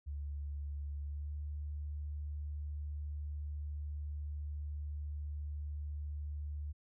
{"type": "tone with pitch glide", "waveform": "sine", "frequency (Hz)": [72.1, 73.83], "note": ["D2", "D2"], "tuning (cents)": [-31, 10], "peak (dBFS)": -38, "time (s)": [0.06, 6.73], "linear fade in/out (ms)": 20, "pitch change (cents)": 41, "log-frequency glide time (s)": [1.03, 1.32], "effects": []}